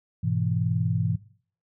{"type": "chord", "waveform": "sine", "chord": "E major", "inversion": "first", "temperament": "just", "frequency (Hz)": [103.01, 123.61, 164.81], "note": ["G#2", "B2", "E3"], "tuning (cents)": [-14, 2, 0], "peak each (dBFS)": -27, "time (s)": [0.23, 1.16], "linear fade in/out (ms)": 10, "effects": ["noise-tail reverb RT60 0.5 s tail -19 dB re dry"]}